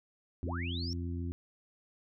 harmonic tone, 86.4 Hz, F2, 18 cents flat, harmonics 1 / 2 / 3 / 4, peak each -35 / -44 / -41 / -47 dBFS, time 0.43-1.32 s, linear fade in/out 0 ms
sine linear sweep, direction up, 30.28 to 5588 Hz, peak -39 dBFS, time 0.44-0.93 s, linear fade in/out 0 ms
effects none

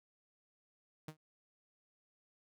sawtooth tone with exponential decay, 155.56 Hz, D#3, in tune, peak -38 dBFS, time 1.08-1.17 s, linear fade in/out 5 ms, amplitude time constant 19 ms, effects none

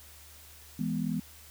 sine chord, E major, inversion none, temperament equal, 164.81 / 207.7 / 246.9 Hz, E3 / G#3 / B3, 0 / 0 / 0 cents, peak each -33 dBFS, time 0.79-1.2 s, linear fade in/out 5 ms, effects added 75 Hz sine -55 dBFS peak until 1.5 s + white hiss -53 dBFS RMS until 1.5 s

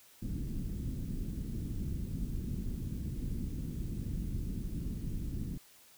pink low-pass noise, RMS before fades -37 dBFS, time 0.22-5.58 s, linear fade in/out 5 ms, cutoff 270 Hz, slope 24 dB/octave, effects white hiss -60 dBFS RMS until 5.97 s

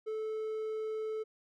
triangle tone, 436.2 Hz, A4, 15 cents flat, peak -32 dBFS, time 0.06-1.24 s, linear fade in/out 20 ms, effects none

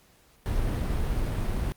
brown noise, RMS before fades -27 dBFS, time 0.46-1.72 s, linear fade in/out 0 ms, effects pink hiss -60 dBFS RMS until 1.76 s + Opus 48 kbps

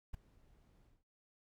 brown noise with ADSR envelope, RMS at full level -44 dBFS, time 0.13-1.04 s, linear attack 14 ms, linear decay 6 ms, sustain -22 dB, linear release 190 ms, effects none

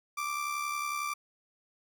30% pulse tone with amplitude modulation, 1174.7 Hz, D6, in tune, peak -27 dBFS, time 0.17-1.14 s, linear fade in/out 10 ms, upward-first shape sine, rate 71 Hz, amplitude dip 50%, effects none

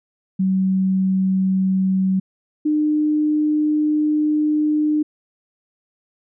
sine tone pair in turn, 189.4 / 302.8 Hz, F#3 / D#4, +41 / -47 cents, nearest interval minor sixth, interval 812 cents, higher second, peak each -15 dBFS, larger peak neither, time 0.39-2.2 / 2.65-5.03 s, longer second, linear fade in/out 10 ms, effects none

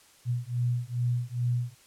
sine beating tone pair, 120.6 / 123 Hz, B2 / B2, -41 / -7 cents, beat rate 2.4 Hz, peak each -29 dBFS, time 0.25-1.75 s, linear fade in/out 50 ms, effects white hiss -58 dBFS RMS until 1.86 s + low-pass 11000 Hz 12 dB/octave

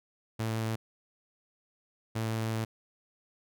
sawtooth tone bursts at uneven times, 111.6 Hz, A2, 25 cents sharp, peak -26 dBFS, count 2, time 0.39-0.76 / 2.15-2.65 s, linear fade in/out 10 ms, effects none

